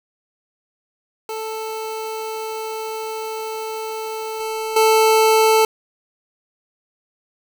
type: tone with level steps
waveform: 25% pulse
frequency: 440.3 Hz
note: A4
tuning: 1 cent sharp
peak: -22 / -19 / -8 dBFS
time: 1.29-5.65 s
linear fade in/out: 2 ms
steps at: 4.4 / 4.76 s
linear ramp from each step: 5 ms
effects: 7-bit